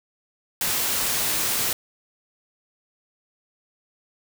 white noise, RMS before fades -24 dBFS, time 0.61-1.73 s, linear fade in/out 2 ms, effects none

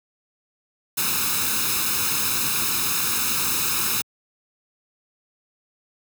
white noise with comb filter, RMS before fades -23 dBFS, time 0.97-4.02 s, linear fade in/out 10 ms, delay 0.77 ms, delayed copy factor +0.75, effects high-pass 80 Hz 12 dB/octave

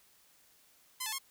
5% pulse tone with pitch steps, 1025 / 871 / 1078 Hz, C6 / A5 / C#6, -36 / -18 / -49 cents, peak -23 dBFS, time 1-1.186 s, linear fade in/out 10 ms, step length 62 ms, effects white hiss -65 dBFS RMS until 1.3 s

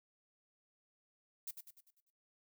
violet noise with echo, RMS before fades -43 dBFS, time 1.47-1.51 s, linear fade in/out 5 ms, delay 99 ms, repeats 6, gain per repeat -6 dB, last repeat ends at 2.104 s, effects noise-tail reverb RT60 0.2 s tail -20 dB re dry

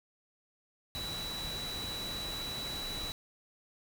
sine tone in noise, 3935 Hz, B7, 7 cents flat, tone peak -38 dBFS, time 0.95-3.12 s, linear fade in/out 0 ms, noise pink, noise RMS -42 dBFS, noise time 0.95-3.12 s, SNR +1 dB, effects none

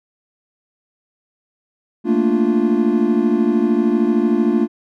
triangle chord, Bb major seventh, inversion third, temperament equal, 220 / 233.1 / 293.7 / 349.2 Hz, A3 / Bb3 / D4 / F4, 0 / 0 / 0 / 0 cents, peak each -17 / -16 / -18 / -17 dBFS, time 2.04-4.68 s, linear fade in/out 50 ms, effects none

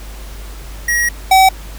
square tone pair in turn, 1900 / 762.1 Hz, A#6 / G5, +33 / -49 cents, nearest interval octave + major third, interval 1582 cents, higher first, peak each -13 / -6 dBFS, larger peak second, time 0.88-1.09 / 1.31-1.49 s, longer first, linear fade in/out 5 ms, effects added 50 Hz sine -28 dBFS peak until 1.78 s + pink hiss -37 dBFS RMS until 1.78 s

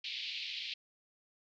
white band-pass noise, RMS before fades -41 dBFS, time 0.04-0.74 s, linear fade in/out 5 ms, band 2300 to 4400 Hz, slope 48 dB/octave, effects none

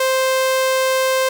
sawtooth tone, 523.3 Hz, C5, in tune, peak -11 dBFS, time 0-1.29 s, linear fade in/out 5 ms, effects none

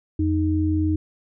sine tone pair together, 86.73 / 310.6 Hz, F2 / D#4, -11 / -3 cents, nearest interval octave + minor seventh, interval 2208 cents, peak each -21 dBFS, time 0.19-0.96 s, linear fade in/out 5 ms, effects none

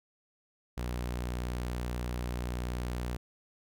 sawtooth tone, 60.8 Hz, B1, 26 cents flat, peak -29 dBFS, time 0.77-3.17 s, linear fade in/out 10 ms, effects none

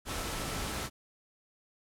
sine tone in noise, 1318.5 Hz, E6, in tune, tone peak -47 dBFS, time 0.05-0.9 s, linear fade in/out 50 ms, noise pink, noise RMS -36 dBFS, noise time 0.05-0.9 s, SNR -14 dB, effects low-pass 12000 Hz 12 dB/octave

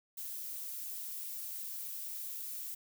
violet noise, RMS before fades -42 dBFS, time 0.17-2.75 s, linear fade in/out 10 ms, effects none

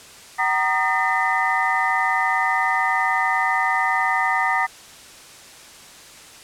sine tone cluster, 760 / 931 / 1223 / 1812 / 2011 Hz, F#5 / A#5 / D#6 / A#6 / B6, +46 / -2 / -30 / -50 / +31 cents, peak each -24 dBFS, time 0.38-4.67 s, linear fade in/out 20 ms, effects white hiss -43 dBFS RMS until 6.43 s + low-pass 9000 Hz 12 dB/octave

